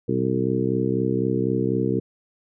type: harmonic tone with a mistuned harmonic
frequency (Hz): 64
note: C2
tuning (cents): -38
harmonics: 2 / 3 / 4 / 5 / 6 / 7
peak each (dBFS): -27 / -27 / -27 / -27 / -27 / -27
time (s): 0.08-2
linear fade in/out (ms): 10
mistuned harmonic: 2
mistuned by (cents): -69
effects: none